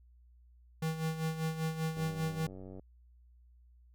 square tone with tremolo, 160 Hz, D#3, 49 cents sharp, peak -31 dBFS, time 0.82-2.47 s, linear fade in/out 5 ms, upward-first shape sine, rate 5.1 Hz, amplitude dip 65%
click train, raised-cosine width 2 ms, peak -35 dBFS, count 79, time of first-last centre 1.97-2.795 s, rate 94.5 Hz
effects added 60 Hz sine -58 dBFS peak until 3.94 s

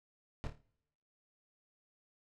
brown noise with echo, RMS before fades -37 dBFS, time 0.44-0.47 s, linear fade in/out 0 ms, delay 27 ms, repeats 5, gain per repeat -7 dB, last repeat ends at 0.605 s, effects noise-tail reverb RT60 0.9 s tail -25 dB re dry + low-pass 6000 Hz 12 dB/octave

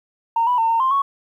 sine tone with pitch steps, 919 / 985 / 905 / 914 / 1049 / 1109 Hz, A#5 / B5 / A5 / A#5 / C6 / C#6, -25 / -5 / +48 / -34 / +4 / 0 cents, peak -14 dBFS, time 0.36-1.02 s, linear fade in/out 5 ms, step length 110 ms, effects tanh soft clip ceiling -10 dBFS + 9-bit

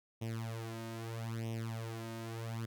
sawtooth tone with flanger, 113.7 Hz, A#2, 43 cents flat, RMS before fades -41 dBFS, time 0.21-2.66 s, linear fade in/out 10 ms, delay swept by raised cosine 0.33 to 3.23 ms, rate 0.78 Hz, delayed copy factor +0.85, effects none

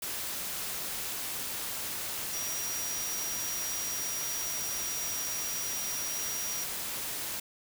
sine tone in noise, 5740 Hz, F8, 47 cents sharp, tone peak -35 dBFS, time 2.33-6.64 s, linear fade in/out 5 ms, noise white, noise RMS -36 dBFS, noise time 0.02-7.4 s, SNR -2 dB, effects none

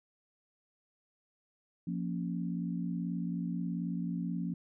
sine chord, Bb minor, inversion second, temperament equal, 174.61 / 233.1 / 277.2 Hz, F3 / Bb3 / Db4, 0 / 0 / 0 cents, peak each -34 / -39 / -40 dBFS, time 1.87-4.54 s, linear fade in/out 5 ms, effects none

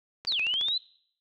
click train, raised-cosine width 0.2 ms, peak -22 dBFS, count 7, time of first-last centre 0.25-0.685 s, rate 13.8 Hz
sine linear two-way sweep, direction down then up, 4796 to 2465 to 4088 Hz, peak -25 dBFS, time 0.27-0.78 s, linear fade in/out 5 ms, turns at 0.4 s
effects noise-tail reverb RT60 0.7 s tail -24 dB re dry

